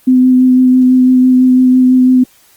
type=tone with vibrato; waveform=sine; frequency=254.9 Hz; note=C4; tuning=45 cents flat; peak=-4 dBFS; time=0.07-2.24 s; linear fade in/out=10 ms; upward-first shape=sine; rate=6 Hz; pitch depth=13 cents each way; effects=white hiss -47 dBFS RMS until 2.56 s + Opus 24 kbps